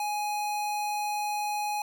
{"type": "tone", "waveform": "square", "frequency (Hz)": 834, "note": "G#5", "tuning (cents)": 7, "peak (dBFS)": -29, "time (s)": [0, 1.82], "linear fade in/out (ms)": 2, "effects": []}